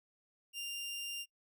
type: tone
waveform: sawtooth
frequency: 2794 Hz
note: F7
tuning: in tune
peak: -36 dBFS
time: 0.53-1.26 s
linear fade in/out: 50 ms
effects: noise-tail reverb RT60 0.1 s tail -26 dB re dry